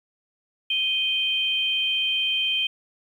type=tone pair together; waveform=sine; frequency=2489 / 3136 Hz; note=D#7 / G7; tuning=0 / 0 cents; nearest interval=major third; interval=400 cents; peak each=-27 / -22 dBFS; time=0.7-2.67 s; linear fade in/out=5 ms; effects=9-bit

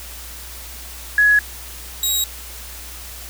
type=tone pair in turn; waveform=sine / 15% pulse; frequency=1680 / 3823 Hz; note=G#6 / A#7; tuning=+19 / +43 cents; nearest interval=octave + major second; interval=1424 cents; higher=second; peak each=-10 / -10 dBFS; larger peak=neither; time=1.18-1.39 / 2.03-2.24 s; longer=neither; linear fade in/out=2 ms; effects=added 60 Hz sine -37 dBFS peak until 3.29 s + white hiss -36 dBFS RMS until 3.29 s

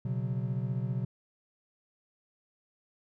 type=chord; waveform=triangle; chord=B suspended second; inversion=none; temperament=equal; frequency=123.47 / 138.59 / 185 Hz; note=B2 / C#3 / F#3; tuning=0 / 0 / 0 cents; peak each=-30 / -33 / -35 dBFS; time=0.05-1.05 s; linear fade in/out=5 ms; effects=none

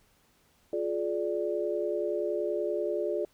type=chord; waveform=sine; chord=D diminished; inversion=first; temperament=just; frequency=352.4 / 422.9 / 587.3 Hz; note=F4 / Ab4 / D5; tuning=+16 / +31 / 0 cents; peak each=-32 dBFS; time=0.73-3.25 s; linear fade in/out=2 ms; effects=pink hiss -66 dBFS RMS until 3.33 s

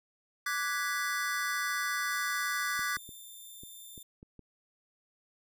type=chord; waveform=square; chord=G# half-diminished seventh; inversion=second; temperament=equal with one note detuned; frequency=1166.5 / 1480 / 1661.2 / 1975.5 Hz; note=D6 / F#6 / G#6 / B6; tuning=-12 / 0 / 0 / 0 cents; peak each=-37 dBFS; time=0.46-2.97 s; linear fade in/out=5 ms
type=tone; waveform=5% pulse; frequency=3577 Hz; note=A7; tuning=28 cents sharp; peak=-39 dBFS; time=2.11-4.03 s; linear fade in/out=5 ms
type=clicks; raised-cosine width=3 ms; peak=-37 dBFS; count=7; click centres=2.793 / 2.97 / 3.091 / 3.635 / 3.978 / 4.229 / 4.393 s
effects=none

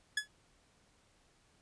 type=tone with exponential decay; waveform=sawtooth; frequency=1698 Hz; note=G#6; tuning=38 cents sharp; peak=-24 dBFS; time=0.17-0.28 s; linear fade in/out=5 ms; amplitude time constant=22 ms; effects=pink hiss -69 dBFS RMS until 1.61 s + resampled to 22050 Hz

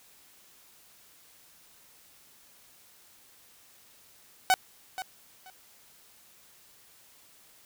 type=tone with echo; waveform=sawtooth; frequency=750 Hz; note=F#5; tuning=23 cents sharp; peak=-15 dBFS; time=4.5-4.54 s; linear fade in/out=0 ms; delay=480 ms; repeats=2; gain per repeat=-14 dB; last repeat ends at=5.5 s; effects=white hiss -58 dBFS RMS until 7.65 s

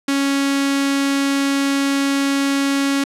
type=tone with notch filter; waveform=sawtooth; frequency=277.2 Hz; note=C#4; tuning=in tune; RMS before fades=-18 dBFS; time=0.08-3.04 s; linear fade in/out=5 ms; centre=680 Hz; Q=0.95; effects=low-pass 10000 Hz 12 dB/octave

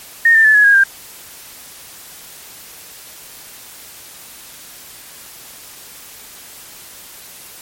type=tone with pitch steps; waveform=sine; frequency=1842 / 1788.5 / 1736.6 / 1686.2 / 1637.2 / 1589.7 Hz; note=A#6 / A6 / A6 / G#6 / G#6 / G6; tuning=-21 / +28 / -23 / +26 / -25 / +24 cents; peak=-6 dBFS; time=0.25-0.838 s; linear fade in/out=5 ms; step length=98 ms; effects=white hiss -37 dBFS RMS until 7.61 s + MP3 64 kbps

